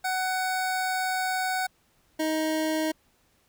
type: tone pair in turn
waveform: 25% pulse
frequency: 747 / 314.1 Hz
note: F#5 / D#4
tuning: +16 / +16 cents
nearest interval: octave + minor third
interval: 1500 cents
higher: first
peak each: -22 / -21 dBFS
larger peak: second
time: 0.04-1.67 / 2.19-2.92 s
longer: first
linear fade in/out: 10 ms
effects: pink hiss -66 dBFS RMS until 3.48 s